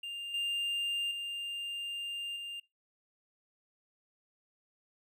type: tone with level steps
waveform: triangle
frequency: 2800 Hz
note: F7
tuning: 4 cents sharp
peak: -36 / -29 / -34 / -37 dBFS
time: 0.03-2.6 s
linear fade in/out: 5 ms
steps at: 0.34 / 1.11 / 2.36 s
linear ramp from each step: 2 ms
effects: noise-tail reverb RT60 0.2 s tail -20 dB re dry